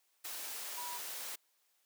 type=tone in noise; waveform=sine; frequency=972 Hz; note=B5; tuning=28 cents flat; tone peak=-43 dBFS; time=0.77-0.98 s; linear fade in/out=10 ms; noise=white; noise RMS=-43 dBFS; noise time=0.24-1.36 s; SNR=-3 dB; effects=white hiss -75 dBFS RMS until 1.85 s + high-pass 400 Hz 12 dB/octave